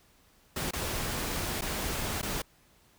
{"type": "noise with dropouts", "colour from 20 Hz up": "pink", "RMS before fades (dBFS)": -33, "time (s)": [0.56, 2.42], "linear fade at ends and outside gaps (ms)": 5, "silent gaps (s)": [[0.71, 0.733], [1.611, 1.619], [2.216, 2.228]], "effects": ["pink hiss -63 dBFS RMS until 2.98 s"]}